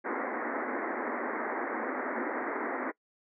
pink band-pass noise, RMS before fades -34 dBFS, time 0.04-2.92 s, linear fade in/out 20 ms, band 230 to 2100 Hz, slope 96 dB/octave, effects noise-tail reverb RT60 0.1 s tail -22 dB re dry

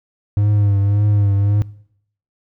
triangle tone with vibrato, 101.9 Hz, G#2, 32 cents flat, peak -10 dBFS, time 0.37-1.62 s, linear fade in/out 0 ms, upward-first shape triangle, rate 1.8 Hz, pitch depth 50 cents each way, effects noise-tail reverb RT60 0.7 s tail -21 dB re dry

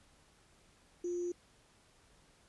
sine tone with sample-and-hold, 351.6 Hz, F4, 12 cents sharp, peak -34 dBFS, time 1.04-1.32 s, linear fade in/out 5 ms, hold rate 6300 Hz, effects pink hiss -66 dBFS RMS until 2.48 s + resampled to 24000 Hz

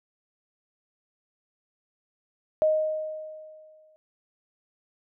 sine tone with exponential decay, 622.3 Hz, D#5, in tune, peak -17 dBFS, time 2.62-3.96 s, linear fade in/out 0 ms, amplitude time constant 290 ms, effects none

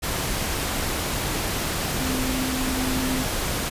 sine tone in noise, 258.3 Hz, C4, 22 cents flat, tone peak -26 dBFS, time 1.99-3.25 s, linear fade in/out 20 ms, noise pink, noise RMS -26 dBFS, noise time 0.02-3.7 s, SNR -3 dB, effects resampled to 32000 Hz

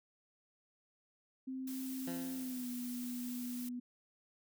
sine tone with pitch glide, 261.6 to 245.5 Hz, C4 to B3, 0 to -10 cents, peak -39 dBFS, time 1.47-3.8 s, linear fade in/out 10 ms, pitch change -110 cents, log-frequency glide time 2.35-2.7 s
blue noise, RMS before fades -49 dBFS, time 1.67-3.69 s, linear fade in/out 5 ms
15% pulse tone with exponential decay, 171.8 Hz, F3, 28 cents flat, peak -35 dBFS, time 2.07-2.9 s, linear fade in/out 5 ms, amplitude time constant 180 ms
effects none

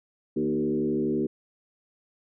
sine tone with frequency modulation, 311.1 Hz, D#4, in tune, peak -23 dBFS, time 0.36-1.27 s, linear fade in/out 10 ms, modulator 72 Hz, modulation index 1.5, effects none

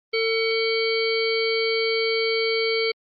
harmonic tone, 450 Hz, A4, 39 cents sharp, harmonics 1 / 3 / 5 / 7 / 9 / 10, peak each -22 / -36 / -26 / -33 / -36 / -30 dBFS, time 0.13-2.92 s, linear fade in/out 10 ms, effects Opus 32 kbps

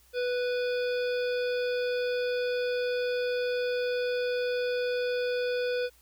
harmonic tone, 493.9 Hz, B4, in tune, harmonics 1 / 3 / 5 / 7 / 9 / 10, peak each -27 / -37 / -41 / -44 / -46 / -47 dBFS, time 0.13-5.9 s, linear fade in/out 50 ms, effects added 59 Hz sine -62 dBFS peak until 6.01 s + white hiss -62 dBFS RMS until 6.01 s

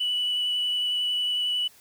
sine tone with vibrato, 2960 Hz, F#7, in tune, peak -22 dBFS, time 0-1.68 s, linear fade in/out 10 ms, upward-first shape sine, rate 11 Hz, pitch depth 11 cents each way, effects tanh soft clip ceiling -20 dBFS + white hiss -55 dBFS RMS until 1.8 s

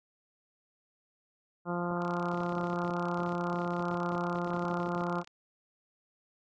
harmonic tone, 174.61 Hz, F3, in tune, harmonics 1 / 2 / 3 / 4 / 5 / 6 / 7 / 8, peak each -34 / -37 / -39 / -40 / -41 / -42 / -42 / -43 dBFS, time 1.65-5.24 s, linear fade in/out 50 ms
click train, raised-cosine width 0.2 ms, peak -32 dBFS, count 111, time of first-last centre 2.02-5.274 s, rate 33.8 Hz
effects AAC 32 kbps

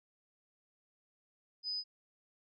sine tone, 4999 Hz, D#8, 7 cents sharp, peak -35 dBFS, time 1.63-1.84 s, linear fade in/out 50 ms, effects none

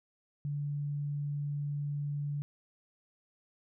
sine tone, 144.8 Hz, D3, 24 cents flat, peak -32 dBFS, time 0.45-2.42 s, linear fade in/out 0 ms, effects none

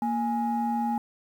sine tone pair together, 233.1 / 830.6 Hz, A#3 / G#5, 0 / 0 cents, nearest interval octave + minor seventh, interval 2200 cents, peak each -26 dBFS, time 0.02-0.98 s, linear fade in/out 2 ms, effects tanh soft clip ceiling -19 dBFS + 9-bit

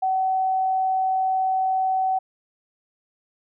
sine tone, 757 Hz, F#5, 39 cents sharp, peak -19 dBFS, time 0.02-2.19 s, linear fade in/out 10 ms, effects none

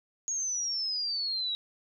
sine exponential sweep, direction down, 6660 to 3833 Hz, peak -29 dBFS, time 0.28-1.55 s, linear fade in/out 0 ms, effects none

